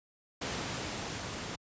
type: noise with level ramp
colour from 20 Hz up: pink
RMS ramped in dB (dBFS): -35 to -39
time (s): 0.41-1.56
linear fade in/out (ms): 10
effects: high-pass 80 Hz 12 dB/octave + resampled to 16000 Hz